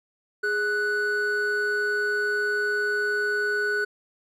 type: tone pair together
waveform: triangle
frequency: 415.3 / 1483.4 Hz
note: G#4 / F#6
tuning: 0 / +4 cents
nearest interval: octave + minor seventh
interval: 2204 cents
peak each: -26 / -22 dBFS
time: 0.43-3.85 s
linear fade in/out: 10 ms
effects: none